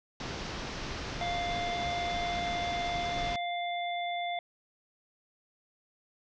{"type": "low-pass noise", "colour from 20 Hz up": "pink", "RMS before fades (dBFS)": -38, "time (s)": [0.2, 3.36], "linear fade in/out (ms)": 2, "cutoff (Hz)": 6100, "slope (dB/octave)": 48}
{"type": "harmonic tone", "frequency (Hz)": 699, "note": "F5", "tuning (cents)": 1, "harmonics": [1, 3, 5], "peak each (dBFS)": [-32, -39, -41], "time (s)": [1.21, 4.39], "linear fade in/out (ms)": 2}
{"effects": []}